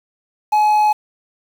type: tone with quantisation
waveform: triangle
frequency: 847 Hz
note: G#5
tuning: 34 cents sharp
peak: -9 dBFS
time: 0.52-0.93 s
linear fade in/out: 10 ms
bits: 6
effects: none